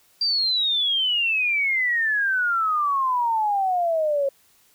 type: exponential sweep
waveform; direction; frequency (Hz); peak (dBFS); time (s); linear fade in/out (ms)
sine; down; 4756 to 543; -19; 0.21-4.29; 5
effects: white hiss -59 dBFS RMS until 4.74 s